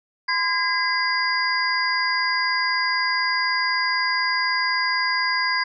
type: tone cluster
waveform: sine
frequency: 1024 / 1635 / 2036 / 4842 Hz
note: C6 / G#6 / C7 / D#8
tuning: -38 / -28 / -48 / -48 cents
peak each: -25 dBFS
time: 0.28-5.64 s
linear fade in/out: 10 ms
effects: none